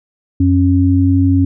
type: tone pair together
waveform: sine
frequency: 91.4 / 273.4 Hz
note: F#2 / C#4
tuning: -21 / -24 cents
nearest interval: octave + perfect fifth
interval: 1897 cents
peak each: -11 dBFS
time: 0.4-1.45 s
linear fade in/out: 5 ms
effects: none